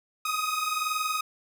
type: tone pair together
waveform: sawtooth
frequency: 1244.5 / 1265.5 Hz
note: D#6 / D#6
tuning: 0 / +29 cents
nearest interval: unison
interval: 29 cents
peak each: -26 dBFS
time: 0.25-1.21 s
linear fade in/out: 5 ms
effects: none